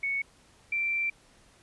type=tone pair in turn; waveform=sine; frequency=2217 / 2349 Hz; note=C#7 / D7; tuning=0 / 0 cents; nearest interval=minor second; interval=100 cents; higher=second; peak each=-27 / -26 dBFS; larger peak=second; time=0.03-0.22 / 0.72-1.1 s; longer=second; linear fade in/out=5 ms; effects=pink hiss -60 dBFS RMS until 1.62 s + resampled to 24000 Hz